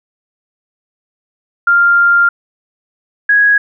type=tone pair in turn; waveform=sine; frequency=1396 / 1660.1 Hz; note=F6 / G#6; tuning=-1 / -1 cents; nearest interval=minor third; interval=300 cents; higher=second; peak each=-6 dBFS; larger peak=neither; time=1.67-2.29 / 3.29-3.58 s; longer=first; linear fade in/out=5 ms; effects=none